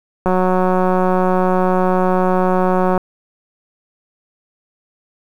click train, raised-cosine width 1 ms, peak -3 dBFS, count 501, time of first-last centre 0.26-2.977 s, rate 184 Hz, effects 7-bit

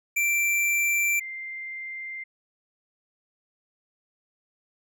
square / sine tone pair in turn, 2349 / 2093 Hz, D7 / C7, 0 / 0 cents, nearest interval major second, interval 200 cents, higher first, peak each -22 / -33 dBFS, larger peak first, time 0.16-1.2 / 1.2-2.24 s, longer neither, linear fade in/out 10 ms, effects none

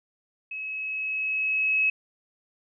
sine tone with level ramp, 2570 Hz, E7, 45 cents flat, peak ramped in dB -32 to -19 dBFS, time 0.51-1.9 s, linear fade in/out 5 ms, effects none

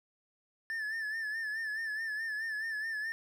triangle tone with vibrato, 1760 Hz, A6, in tune, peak -32 dBFS, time 0.7-3.12 s, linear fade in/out 0 ms, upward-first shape sine, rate 4.7 Hz, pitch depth 64 cents each way, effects none

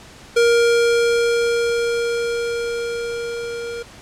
square tone with level ramp, 469.7 Hz, A#4, 13 cents sharp, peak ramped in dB -12 to -27 dBFS, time 0.36-3.83 s, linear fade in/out 10 ms, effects pink hiss -42 dBFS RMS until 4.01 s + low-pass 8000 Hz 12 dB/octave

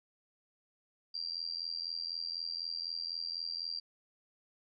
sine tone with amplitude modulation, 4731 Hz, D8, 12 cents sharp, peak -32 dBFS, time 1.14-3.8 s, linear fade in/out 10 ms, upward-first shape sine, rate 84 Hz, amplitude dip 95%, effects none

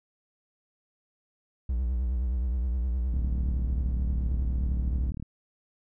triangle tone with vibrato, 61.74 Hz, B1, in tune, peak -23 dBFS, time 1.69-5.11 s, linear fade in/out 5 ms, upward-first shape triangle, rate 9.6 Hz, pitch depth 160 cents each way
click train, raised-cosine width 5 ms, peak -24 dBFS, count 79, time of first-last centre 3.14-5.226 s, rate 37.4 Hz
effects none

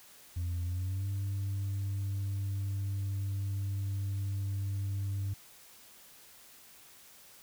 sine tone with pitch glide, 87.31 to 98.57 Hz, F2 to G2, 0 to +10 cents, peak -29 dBFS, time 0.36-5.34 s, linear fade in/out 10 ms, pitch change +210 cents, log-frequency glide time 0.63-1.07 s, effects tanh soft clip ceiling -30 dBFS + white hiss -56 dBFS RMS until 7.42 s

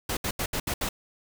pink noise bursts at uneven times, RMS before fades -29 dBFS, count 6, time 0.09-0.17 / 0.24-0.31 / 0.39-0.46 / 0.53-0.6 / 0.67-0.74 / 0.81-0.89 s, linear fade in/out 5 ms, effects none

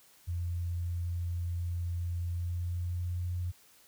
sine tone with pitch glide, 86.6 to 88.73 Hz, F2 to F2, -14 to +28 cents, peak -31 dBFS, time 0.27-3.52 s, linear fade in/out 20 ms, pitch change +42 cents, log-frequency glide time 2.26-3.29 s, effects white hiss -61 dBFS RMS until 3.87 s

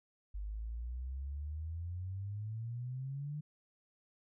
sine exponential sweep, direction up, 49.36 to 151.8 Hz, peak -38 dBFS, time 0.34-3.41 s, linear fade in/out 10 ms, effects none

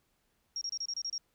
sine tone bursts, 5588 Hz, F8, in tune, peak -33 dBFS, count 8, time 0.56-1.18 s, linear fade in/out 2 ms, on 53 ms, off 28 ms, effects pink hiss -75 dBFS RMS until 1.34 s

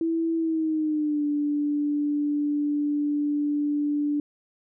sine tone with pitch glide, 328.8 to 292.9 Hz, E4 to D4, -4 to -5 cents, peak -22 dBFS, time 0.01-4.2 s, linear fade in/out 2 ms, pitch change -201 cents, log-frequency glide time 0.36-1.25 s, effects none

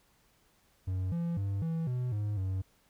triangle tone with pitch steps, 93.1 / 169.8 / 98.9 / 163.8 / 124.9 / 104.2 / 94.7 Hz, F#2 / F3 / G2 / E3 / B2 / G#2 / F#2, +11 / -48 / +16 / -11 / +20 / +6 / +41 cents, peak -28 dBFS, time 0.87-2.62 s, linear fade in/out 10 ms, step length 250 ms, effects pink hiss -68 dBFS RMS until 2.89 s

